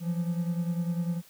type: beating tone pair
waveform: triangle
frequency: 170 / 180 Hz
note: F3 / F#3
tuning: -46 / -47 cents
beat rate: 10 Hz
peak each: -26 / -32 dBFS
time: 0-1.22 s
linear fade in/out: 50 ms
effects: white hiss -56 dBFS RMS until 1.29 s